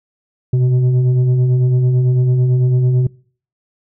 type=tone with frequency modulation; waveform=sine; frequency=127.5 Hz; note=C3; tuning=44 cents flat; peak=-9 dBFS; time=0.53-3.07 s; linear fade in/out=5 ms; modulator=246 Hz; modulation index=0.36; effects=noise-tail reverb RT60 0.5 s tail -26 dB re dry + tanh soft clip ceiling -7 dBFS